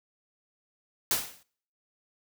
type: noise with exponential decay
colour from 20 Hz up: white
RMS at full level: -23 dBFS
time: 1.11-1.43 s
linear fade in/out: 1 ms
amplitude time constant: 68 ms
effects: noise-tail reverb RT60 0.6 s tail -26 dB re dry